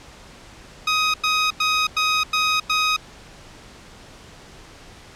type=tone bursts; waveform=15% pulse; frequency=1256 Hz; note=D#6; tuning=16 cents sharp; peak=-11 dBFS; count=6; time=0.87-2.965 s; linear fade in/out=5 ms; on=270 ms; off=95 ms; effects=pink hiss -44 dBFS RMS until 5.15 s + low-pass 7000 Hz 12 dB/octave